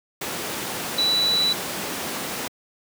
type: tone in noise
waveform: sine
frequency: 3951 Hz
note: B7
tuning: in tune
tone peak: -18 dBFS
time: 0.98-1.53 s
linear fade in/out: 5 ms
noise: pink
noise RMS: -28 dBFS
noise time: 0.21-2.48 s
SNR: +7 dB
effects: high-pass 200 Hz 12 dB/octave